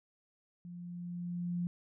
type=tone with level ramp; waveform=sine; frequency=175 Hz; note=F3; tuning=4 cents sharp; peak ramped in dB=-44 to -31 dBFS; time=0.65-1.67 s; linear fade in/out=0 ms; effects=none